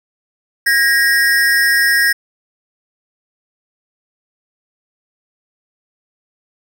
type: ring-modulated tone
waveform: square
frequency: 1760 Hz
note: A6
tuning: in tune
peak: -8 dBFS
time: 0.66-2.13 s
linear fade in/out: 10 ms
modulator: 128 Hz
effects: none